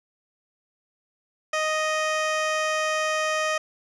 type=tone with low-pass filter; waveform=15% pulse; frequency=622.3 Hz; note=D#5; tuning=in tune; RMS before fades=-25 dBFS; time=1.53-3.58 s; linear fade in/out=5 ms; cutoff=6500 Hz; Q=0.87; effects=none